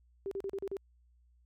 sine tone bursts, 392 Hz, G4, in tune, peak -34 dBFS, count 6, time 0.26-0.768 s, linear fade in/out 0 ms, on 53 ms, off 38 ms, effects added 60 Hz sine -63 dBFS peak until 1.45 s

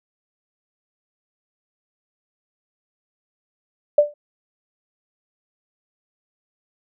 sine tone with exponential decay, 589 Hz, D5, 5 cents sharp, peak -6 dBFS, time 3.98-4.14 s, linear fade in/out 5 ms, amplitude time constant 33 ms, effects none

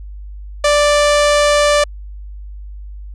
sawtooth tone, 587.3 Hz, D5, in tune, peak -6 dBFS, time 0.64-1.84 s, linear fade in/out 5 ms, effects added 50 Hz sine -28 dBFS peak until 3.14 s + resampled to 22050 Hz

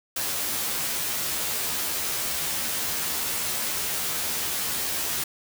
white noise with comb filter, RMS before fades -28 dBFS, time 0.16-5.24 s, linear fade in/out 5 ms, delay 13 ms, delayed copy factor +1, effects none

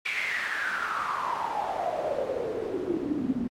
pink noise with band-pass filter sweep, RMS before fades -30 dBFS, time 0.05-3.48 s, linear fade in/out 10 ms, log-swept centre 2400 to 230 Hz, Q 7.8, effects AAC 64 kbps

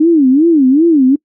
sine tone with vibrato, 295.2 Hz, D4, 9 cents sharp, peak -5 dBFS, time 0-1.16 s, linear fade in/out 10 ms, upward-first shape sine, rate 2.6 Hz, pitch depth 250 cents each way, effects noise-tail reverb RT60 0.1 s tail -25 dB re dry

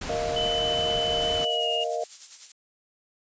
pink noise, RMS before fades -34 dBFS, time 0.01-1.45 s, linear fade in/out 5 ms
sine chord, Bb suspended fourth, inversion none, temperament just, 466.2 / 621.6 / 699.2 Hz, Bb4 / Eb5 / F5, 0 / -2 / +2 cents, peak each -31 / -30 / -30 dBFS, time 0.09-2.04 s, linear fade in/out 5 ms
sine tone with pitch glide, 3013 to 2850 Hz, F#7 to F7, +31 to +34 cents, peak -26 dBFS, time 0.36-1.84 s, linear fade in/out 5 ms, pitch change -97 cents, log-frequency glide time 1.35-1.69 s
violet noise with tremolo, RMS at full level -33 dBFS, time 1.21-2.52 s, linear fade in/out 5 ms, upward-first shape sine, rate 10 Hz, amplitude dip 55%
effects resampled to 16000 Hz

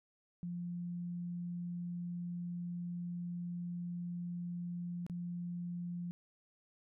sine tone with dropouts, 174.61 Hz, F3, in tune, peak -38 dBFS, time 0.43-6.11 s, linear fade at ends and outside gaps 0 ms, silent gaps 5.065-5.098 s, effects none

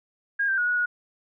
sine tone with pitch steps, 1627 / 1568 / 1452 / 1461 / 1452 Hz, G#6 / G6 / F#6 / F#6 / F#6, -36 / 0 / -33 / -22 / -33 cents, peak -21 dBFS, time 0.39-0.86 s, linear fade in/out 10 ms, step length 94 ms, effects none

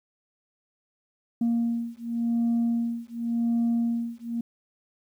sine beating tone pair, 233.1 / 234 Hz, A#3 / A#3, 0 / +7 cents, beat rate 0.9 Hz, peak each -25 dBFS, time 1.41-4.41 s, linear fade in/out 5 ms, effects tanh soft clip ceiling -19 dBFS + 10-bit

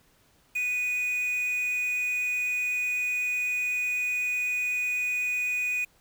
triangle tone with quantisation, 2477 Hz, D#7, 8 cents flat, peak -24 dBFS, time 0.55-5.85 s, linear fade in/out 10 ms, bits 7, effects pink hiss -63 dBFS RMS until 6 s

